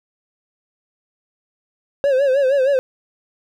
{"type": "tone with vibrato", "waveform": "triangle", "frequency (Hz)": 541, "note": "C#5", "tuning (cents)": -42, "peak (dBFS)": -11, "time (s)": [2.04, 2.79], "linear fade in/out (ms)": 0, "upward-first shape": "sine", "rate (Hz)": 6.4, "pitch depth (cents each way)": 99, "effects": []}